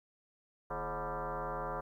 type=tone with frequency modulation; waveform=sine; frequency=230.9 Hz; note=A#3; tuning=16 cents flat; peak=-35 dBFS; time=0.7-1.81 s; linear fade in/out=10 ms; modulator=191 Hz; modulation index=5.9; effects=12-bit